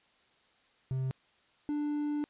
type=tone pair in turn; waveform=triangle; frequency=131.2 / 295.1 Hz; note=C3 / D4; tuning=+5 / +8 cents; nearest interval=octave + major second; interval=1403 cents; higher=second; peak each=-28 dBFS; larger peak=neither; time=0.91-1.11 / 1.69-2.24 s; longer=second; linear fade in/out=0 ms; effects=white hiss -67 dBFS RMS until 2.29 s + resampled to 8000 Hz